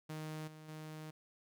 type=tone with level steps; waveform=sawtooth; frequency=155.56 Hz; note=D#3; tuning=in tune; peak=-38 / -48 / -42 dBFS; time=0.09-1.11 s; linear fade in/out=10 ms; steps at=0.47 / 0.68 s; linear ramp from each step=10 ms; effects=none